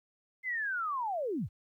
sine linear sweep, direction down, 2093 to 55 Hz, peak -31 dBFS, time 0.43-1.49 s, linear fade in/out 50 ms, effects 12-bit

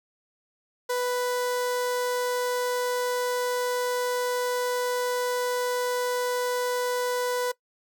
sawtooth tone with notch filter, 494.5 Hz, B4, 2 cents sharp, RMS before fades -27 dBFS, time 0.89-7.52 s, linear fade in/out 10 ms, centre 2600 Hz, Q 2, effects noise-tail reverb RT60 0.1 s tail -20 dB re dry

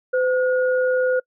sine tone pair together, 509.5 / 1441 Hz, C5 / F#6, -46 / -46 cents, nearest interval octave + tritone, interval 1800 cents, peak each -17 / -25 dBFS, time 0.13-1.2 s, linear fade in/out 10 ms, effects noise-tail reverb RT60 0.1 s tail -26 dB re dry

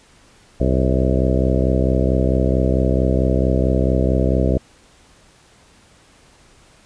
harmonic tone with a mistuned harmonic, 64.5 Hz, C2, 24 cents flat, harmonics 1 / 2 / 3 / 4 / 5 / 6 / 7 / 8 / 9 / 10, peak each -18 / -21 / -23 / -24 / -25 / -26 / -26 / -27 / -28 / -28 dBFS, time 0.6-4.58 s, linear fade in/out 5 ms, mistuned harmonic 9, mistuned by -54 cents, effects pink hiss -51 dBFS RMS until 6.85 s + resampled to 22050 Hz

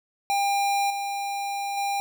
square tone with level steps, 800 Hz, G5, 35 cents sharp, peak -22 / -28 / -25 dBFS, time 0.3-2 s, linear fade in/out 0 ms, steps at 0.9 / 1.77 s, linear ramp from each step 5 ms, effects none

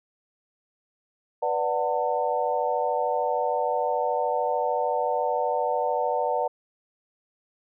sine chord, B minor seventh, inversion none, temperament equal with one note detuned, 493.9 / 587.3 / 740 / 898.5 Hz, B4 / D5 / F#5 / A5, 0 / 0 / 0 / +36 cents, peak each -28 dBFS, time 1.42-6.48 s, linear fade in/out 10 ms, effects none

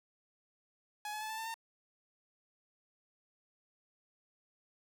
sawtooth tone with pitch steps, 840 / 853.2 / 866.6 / 880.2 / 894.1 / 908.1 Hz, G#5 / G#5 / A5 / A5 / A5 / A#5, +19 / +46 / -27 / 0 / +28 / -46 cents, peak -35 dBFS, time 1.05-1.542 s, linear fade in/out 2 ms, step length 82 ms, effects none

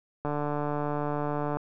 click train, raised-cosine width 1 ms, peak -17 dBFS, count 195, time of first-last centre 0.25-1.57 s, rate 147 Hz, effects none

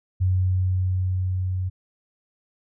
sine tone with level ramp, 92.5 Hz, F#2, in tune, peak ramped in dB -17 to -23 dBFS, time 0.2-1.7 s, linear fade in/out 20 ms, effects none

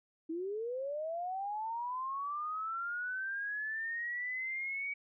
sine linear sweep, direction up, 313.4 to 2269 Hz, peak -35 dBFS, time 0.29-4.94 s, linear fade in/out 10 ms, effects none

